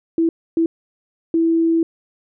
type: tone bursts at uneven times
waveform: sine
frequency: 329.6 Hz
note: E4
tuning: in tune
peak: -13 dBFS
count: 3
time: 0.18-0.29 / 0.57-0.66 / 1.34-1.83 s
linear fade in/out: 2 ms
effects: none